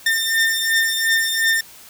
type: beating tone pair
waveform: sawtooth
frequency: 1806 / 1808.8 Hz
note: A6 / A6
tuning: +45 / +47 cents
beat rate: 2.8 Hz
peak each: -15 / -17 dBFS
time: 0.06-1.61 s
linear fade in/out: 5 ms
effects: white hiss -43 dBFS RMS until 1.89 s